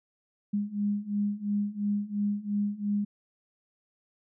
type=beating tone pair; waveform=sine; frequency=203.4 / 206.3 Hz; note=G#3 / G#3; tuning=-36 / -11 cents; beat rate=2.9 Hz; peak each=-31 / -29 dBFS; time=0.53-3.05 s; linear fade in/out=10 ms; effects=none